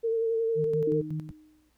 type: tone with vibrato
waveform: sine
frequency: 453.7 Hz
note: A#4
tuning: 47 cents flat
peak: -24 dBFS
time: 0.03-1.02 s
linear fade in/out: 20 ms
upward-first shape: sine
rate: 11 Hz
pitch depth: 27 cents each way
type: tone with tremolo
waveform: sine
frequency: 155.56 Hz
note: D#3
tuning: in tune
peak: -29 dBFS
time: 0.55-1.32 s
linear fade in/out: 50 ms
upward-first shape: square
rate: 5.4 Hz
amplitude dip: 70%
type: tone with exponential decay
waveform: sine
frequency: 308.1 Hz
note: D#4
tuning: 17 cents flat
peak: -26 dBFS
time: 0.87-1.7 s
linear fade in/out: 5 ms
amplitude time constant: 180 ms
type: click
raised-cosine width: 5 ms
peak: -32 dBFS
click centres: 1.307 s
effects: added 60 Hz sine -70 dBFS peak until 1.77 s + pink hiss -71 dBFS RMS until 1.77 s